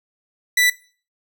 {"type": "tone", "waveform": "sawtooth", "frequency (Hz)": 1975.5, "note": "B6", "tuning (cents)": 0, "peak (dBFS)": -10, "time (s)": [0.57, 0.7], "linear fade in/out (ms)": 5, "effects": ["noise-tail reverb RT60 0.4 s tail -19 dB re dry"]}